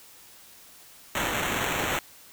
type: noise with sample-and-hold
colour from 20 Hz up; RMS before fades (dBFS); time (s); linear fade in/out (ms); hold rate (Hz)
white; -28; 1.15-1.99; 2; 4900
effects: white hiss -51 dBFS RMS until 2.32 s